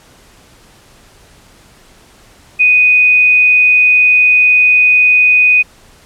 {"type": "tone", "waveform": "sine", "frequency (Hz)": 2489, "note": "D#7", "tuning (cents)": 0, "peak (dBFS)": -5, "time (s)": [2.59, 5.63], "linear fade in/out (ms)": 20, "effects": ["pink hiss -44 dBFS RMS until 6.05 s", "low-pass 11000 Hz 12 dB/octave"]}